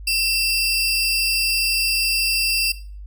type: tone pair together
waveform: sawtooth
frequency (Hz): 2687 / 4788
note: E7 / D8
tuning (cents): +33 / +33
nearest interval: minor seventh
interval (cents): 1000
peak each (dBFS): -18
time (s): 0.07-2.72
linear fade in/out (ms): 5
effects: noise-tail reverb RT60 0.4 s tail -17 dB re dry + added 50 Hz sine -33 dBFS peak until 3.06 s